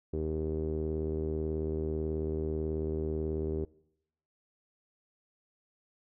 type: tone with low-pass filter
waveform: sawtooth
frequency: 78.3 Hz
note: D#2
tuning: 11 cents sharp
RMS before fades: -33 dBFS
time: 0.13-3.65 s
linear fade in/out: 5 ms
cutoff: 400 Hz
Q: 5.8
effects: noise-tail reverb RT60 0.8 s tail -23 dB re dry